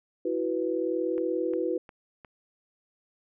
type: chord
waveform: sine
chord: E suspended second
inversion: none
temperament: equal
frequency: 329.6 / 370 / 493.9 Hz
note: E4 / F#4 / B4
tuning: 0 / 0 / 0 cents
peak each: -30 dBFS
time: 0.25-1.78 s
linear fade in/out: 5 ms
type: click train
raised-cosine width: 0.5 ms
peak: -31 dBFS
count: 4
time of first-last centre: 1.18-2.248 s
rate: 2.81 Hz
effects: none